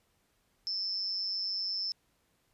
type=tone with amplitude modulation; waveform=sine; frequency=5274 Hz; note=E8; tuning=in tune; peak=-28 dBFS; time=0.67-1.92 s; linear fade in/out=0 ms; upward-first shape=sine; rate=192 Hz; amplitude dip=75%; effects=pink hiss -73 dBFS RMS until 2.53 s + resampled to 32000 Hz